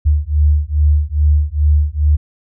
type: beating tone pair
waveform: sine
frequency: 73.42 / 75.82 Hz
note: D2 / D#2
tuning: 0 / -44 cents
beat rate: 2.4 Hz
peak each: -13 dBFS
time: 0.05-2.17 s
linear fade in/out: 20 ms
effects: none